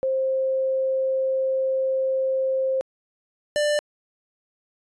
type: tone pair in turn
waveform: sine / square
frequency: 528 / 592.7 Hz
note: C5 / D5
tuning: +16 / +16 cents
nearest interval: major second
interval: 200 cents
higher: second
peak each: -20 dBFS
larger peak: neither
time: 0.03-2.81 / 3.56-3.79 s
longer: first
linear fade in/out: 0 ms
effects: resampled to 22050 Hz